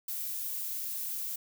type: noise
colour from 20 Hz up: violet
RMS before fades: -36 dBFS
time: 0.08-1.36 s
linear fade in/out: 5 ms
effects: none